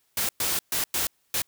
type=noise bursts at uneven times; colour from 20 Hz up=white; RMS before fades=-26 dBFS; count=5; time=0.17-0.29 / 0.4-0.59 / 0.72-0.84 / 0.94-1.07 / 1.34-1.42 s; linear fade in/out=2 ms; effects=white hiss -69 dBFS RMS until 1.47 s